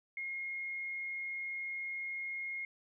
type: tone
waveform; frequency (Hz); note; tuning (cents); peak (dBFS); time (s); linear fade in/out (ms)
sine; 2147; C7; +44; -37; 0.17-2.65; 2
effects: none